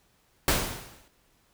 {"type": "noise with exponential decay", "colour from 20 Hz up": "pink", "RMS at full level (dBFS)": -21, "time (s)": [0.48, 1.08], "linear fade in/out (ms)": 1, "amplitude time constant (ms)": 130, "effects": ["pink hiss -66 dBFS RMS until 1.53 s"]}